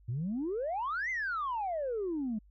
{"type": "exponential two-way sweep", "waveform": "sine", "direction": "up then down", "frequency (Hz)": [109.6, 2114, 205.3], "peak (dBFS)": -30, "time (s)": [0.08, 2.39], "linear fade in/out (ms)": 10, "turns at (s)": 1.1, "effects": ["tanh soft clip ceiling -28 dBFS", "added 50 Hz sine -57 dBFS peak until 2.5 s"]}